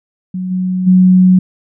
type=tone with level steps; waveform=sine; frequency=184.3 Hz; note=F#3; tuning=7 cents flat; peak=-17 / -13 / -4 dBFS; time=0.34-1.39 s; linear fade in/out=5 ms; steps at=0.5 / 0.86 s; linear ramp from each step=20 ms; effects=none